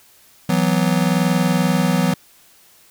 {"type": "chord", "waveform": "square", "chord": "E suspended second", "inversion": "none", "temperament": "just", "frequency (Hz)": [164.81, 185.42, 247.2], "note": ["E3", "F#3", "B3"], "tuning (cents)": [0, 4, 2], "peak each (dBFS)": [-20, -19, -22], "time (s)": [0.49, 2.14], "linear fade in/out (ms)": 5, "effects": ["white hiss -51 dBFS RMS until 2.9 s"]}